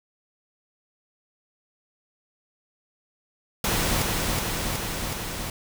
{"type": "noise with echo", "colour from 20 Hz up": "pink", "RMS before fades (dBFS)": -24, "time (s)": [3.64, 4.02], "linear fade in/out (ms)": 2, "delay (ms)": 370, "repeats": 4, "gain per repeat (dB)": -2, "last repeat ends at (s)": 5.5, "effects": []}